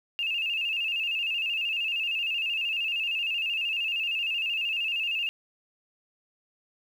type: tone with vibrato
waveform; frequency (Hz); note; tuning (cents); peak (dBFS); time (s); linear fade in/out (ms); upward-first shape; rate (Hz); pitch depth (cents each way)
sine; 2707; E7; +45; -26; 0.19-5.29; 0; square; 13; 61
effects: 9-bit